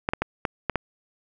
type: clicks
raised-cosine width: 0.5 ms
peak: -8 dBFS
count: 6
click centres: 0.089 / 0.135 / 0.22 / 0.452 / 0.697 / 0.757 s
effects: none